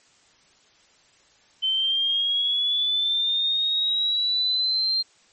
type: linear sweep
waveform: sine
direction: up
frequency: 3071 to 4186 Hz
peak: -20 dBFS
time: 1.62-5.03 s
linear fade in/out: 20 ms
effects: white hiss -58 dBFS RMS until 5.32 s + MP3 32 kbps